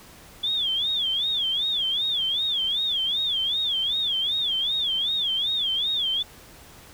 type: tone with vibrato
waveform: sine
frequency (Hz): 3407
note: G#7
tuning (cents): +44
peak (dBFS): -22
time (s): 0.43-6.23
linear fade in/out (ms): 10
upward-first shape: sine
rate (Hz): 2.6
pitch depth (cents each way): 170
effects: pink hiss -48 dBFS RMS until 6.93 s